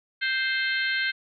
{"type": "harmonic tone", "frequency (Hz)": 523.3, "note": "C5", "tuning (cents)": 0, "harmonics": [3, 4, 5, 6, 7, 8], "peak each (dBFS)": [-26, -29, -36, -34, -38, -34], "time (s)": [0.21, 1.12], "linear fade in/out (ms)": 20, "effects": []}